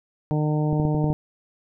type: harmonic tone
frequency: 151.6 Hz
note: D#3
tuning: 45 cents flat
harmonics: 1 / 2 / 3 / 4 / 5 / 6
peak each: -21 / -27 / -31 / -33 / -35 / -37 dBFS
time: 0.31-1.13 s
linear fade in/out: 0 ms
type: clicks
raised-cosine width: 3 ms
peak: -15 dBFS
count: 6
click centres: 0.729 / 0.799 / 0.852 / 0.948 / 1.043 / 1.103 s
effects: none